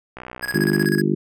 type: click train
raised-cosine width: 0.5 ms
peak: -19 dBFS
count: 43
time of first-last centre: 0.17-0.846 s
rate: 62.1 Hz
type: tone with tremolo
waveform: square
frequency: 1661.2 Hz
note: G#6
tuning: in tune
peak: -22 dBFS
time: 0.42-1.02 s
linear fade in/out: 20 ms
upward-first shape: square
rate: 16 Hz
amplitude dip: 80%
type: harmonic tone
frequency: 50.2 Hz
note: G1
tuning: 42 cents sharp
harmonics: 3 / 4 / 5 / 6 / 7 / 8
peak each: -23 / -22 / -27 / -25 / -22 / -28 dBFS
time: 0.54-1.15 s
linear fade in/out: 5 ms
effects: none